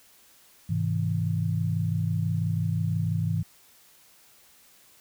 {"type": "chord", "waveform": "sine", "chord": "Ab augmented", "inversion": "none", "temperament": "just", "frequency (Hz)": [103.83, 129.78, 162.23], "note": ["Ab2", "C3", "E3"], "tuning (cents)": [0, -14, -27], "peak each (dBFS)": [-27, -32, -27], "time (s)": [0.69, 3.43], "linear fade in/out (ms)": 10, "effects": ["white hiss -57 dBFS RMS until 5 s"]}